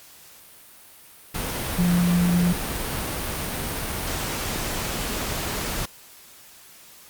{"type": "tone in noise", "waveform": "sine", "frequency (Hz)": 175.7, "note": "F3", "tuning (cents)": 11, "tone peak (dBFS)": -17, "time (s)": [1.78, 2.53], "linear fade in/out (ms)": 10, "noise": "pink", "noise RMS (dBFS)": -28, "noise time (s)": [1.34, 5.86], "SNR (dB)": 8, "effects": ["white hiss -48 dBFS RMS until 7.09 s", "Opus 48 kbps"]}